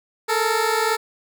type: tone pair together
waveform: 15% pulse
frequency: 433.8 / 455.7 Hz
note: A4 / A#4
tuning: -25 / -39 cents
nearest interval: minor second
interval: 86 cents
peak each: -15 dBFS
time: 0.28-0.97 s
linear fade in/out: 20 ms
effects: none